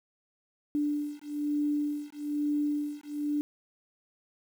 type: beating tone pair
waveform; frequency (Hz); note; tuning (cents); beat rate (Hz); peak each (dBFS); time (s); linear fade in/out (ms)
sine; 293.7 / 294.8; D4 / D4; 0 / +7; 1.1; -31; 0.75-3.41; 0
effects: 9-bit